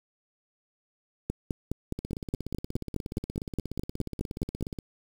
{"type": "two click trains", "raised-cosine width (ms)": 3, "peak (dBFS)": [-16, -22], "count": [17, 48], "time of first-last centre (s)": [[1.3, 4.626], [1.99, 4.788]], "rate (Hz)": [4.81, 16.8], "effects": ["7-bit"]}